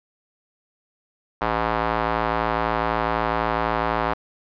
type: tone with band-pass filter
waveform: square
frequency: 56 Hz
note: A1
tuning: 31 cents sharp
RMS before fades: -23 dBFS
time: 1.41-4.14 s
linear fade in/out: 10 ms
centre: 1000 Hz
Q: 1.5
effects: resampled to 11025 Hz